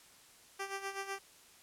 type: tone with tremolo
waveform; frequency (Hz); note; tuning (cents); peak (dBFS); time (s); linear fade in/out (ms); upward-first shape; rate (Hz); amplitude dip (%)
10% pulse; 392; G4; 0; -28; 0.59-1.19; 10; sine; 8; 70
effects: white hiss -60 dBFS RMS until 1.62 s + low-pass 11000 Hz 12 dB/octave